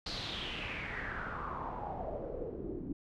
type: noise with low-pass filter sweep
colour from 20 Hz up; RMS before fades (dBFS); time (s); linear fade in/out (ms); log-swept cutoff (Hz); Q
pink; -40; 0.06-2.93; 5; 4600 to 290; 5.1
effects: none